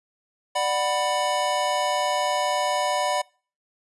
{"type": "chord", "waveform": "square", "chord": "B minor", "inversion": "first", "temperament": "just", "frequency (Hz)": [592.7, 740.8, 987.8], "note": ["D5", "F#5", "B5"], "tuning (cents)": [16, 2, 0], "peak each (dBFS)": -27, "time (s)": [0.55, 3.22], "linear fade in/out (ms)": 10, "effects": ["noise-tail reverb RT60 0.4 s tail -25 dB re dry", "resampled to 24000 Hz"]}